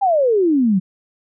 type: exponential sweep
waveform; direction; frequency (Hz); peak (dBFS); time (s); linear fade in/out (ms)
sine; down; 823 to 178.2; -12; 0.01-0.8; 20
effects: none